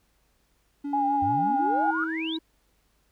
triangle tone with pitch glide, 285.2 to 322 Hz, C#4 to E4, +49 to -41 cents, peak -27 dBFS, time 0.84-2.39 s, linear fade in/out 10 ms, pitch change +210 cents, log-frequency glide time 1.64-1.88 s
sine tone with vibrato, 819 Hz, G#5, 24 cents flat, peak -22 dBFS, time 0.93-1.91 s, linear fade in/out 5 ms, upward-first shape triangle, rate 5.8 Hz, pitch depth 46 cents each way
sine tone with exponential growth, 1432 Hz, F6, 43 cents sharp, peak -24 dBFS, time 1.02-2.04 s, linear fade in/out 2 ms, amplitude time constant 220 ms
sine exponential sweep, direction up, 87.31 to 3984 Hz, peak -31 dBFS, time 1.22-2.37 s, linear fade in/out 5 ms
effects added 50 Hz sine -69 dBFS peak until 3.11 s + pink hiss -69 dBFS RMS until 3.11 s

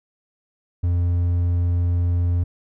triangle tone, 87.31 Hz, F2, in tune, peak -15 dBFS, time 0.83-2.44 s, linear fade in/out 10 ms, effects none

